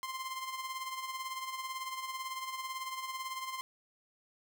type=tone with tremolo; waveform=sawtooth; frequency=1046.5 Hz; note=C6; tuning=in tune; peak=-32 dBFS; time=0.03-3.61 s; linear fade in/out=0 ms; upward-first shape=sine; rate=18 Hz; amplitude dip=55%; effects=none